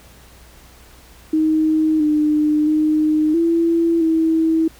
sine tone with pitch steps, 313.3 / 302.2 / 307.8 / 334.1 / 322.9 Hz, D#4 / D4 / D#4 / E4 / E4, +12 / +50 / -19 / +23 / -36 cents, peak -13 dBFS, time 1.33-4.68 s, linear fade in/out 5 ms, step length 670 ms, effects added 60 Hz sine -47 dBFS peak until 4.79 s + pink hiss -47 dBFS RMS until 4.79 s

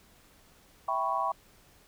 sine chord, C# half-diminished seventh, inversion first, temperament equal, 659.3 / 784 / 987.8 / 1108.7 Hz, E5 / G5 / B5 / C#6, 0 / 0 / 0 / 0 cents, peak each -35 / -33 / -32 / -31 dBFS, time 0.88-1.32 s, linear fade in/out 5 ms, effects pink hiss -60 dBFS RMS until 1.87 s

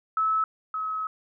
sine tone pair in turn, 1300 / 1282.1 Hz, E6 / E6, -24 / -48 cents, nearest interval unison, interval 24 cents, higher first, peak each -21 / -27 dBFS, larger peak first, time 0.17-0.44 / 0.74-1.07 s, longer second, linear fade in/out 2 ms, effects none

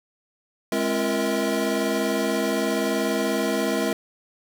square tone cluster, 208.7 / 265.7 / 343 / 468.4 / 647 Hz, G#3 / C4 / F4 / A#4 / E5, +9 / +27 / -31 / +8 / -32 cents, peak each -29 dBFS, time 0.72-3.93 s, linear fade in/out 2 ms, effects none

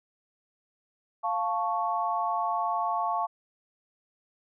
sine chord, F augmented, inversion none, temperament equal, 698.5 / 880 / 1108.7 Hz, F5 / A5 / C#6, 0 / 0 / 0 cents, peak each -30 dBFS, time 1.23-3.27 s, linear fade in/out 20 ms, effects none

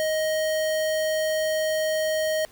square tone, 626 Hz, D#5, 10 cents sharp, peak -23 dBFS, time 0-2.45 s, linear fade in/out 0 ms, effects pink hiss -53 dBFS RMS until 2.51 s

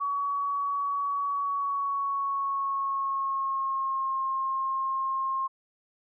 sine tone with pitch glide, 1129 to 1067.5 Hz, C#6 to C6, +31 to +34 cents, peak -26 dBFS, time 0-5.48 s, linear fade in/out 20 ms, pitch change -97 cents, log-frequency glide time 1.32-4.22 s, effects none

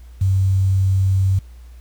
sine tone with quantisation, 95.7 Hz, G2, 41 cents flat, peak -13 dBFS, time 0.21-1.39 s, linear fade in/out 5 ms, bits 7, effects added 60 Hz sine -37 dBFS peak until 1.8 s + pink hiss -56 dBFS RMS until 1.8 s

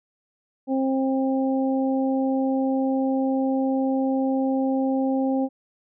harmonic tone, 265.8 Hz, C4, 27 cents sharp, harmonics 1 / 2 / 3, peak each -21 / -27 / -31 dBFS, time 0.67-5.49 s, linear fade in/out 50 ms, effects none

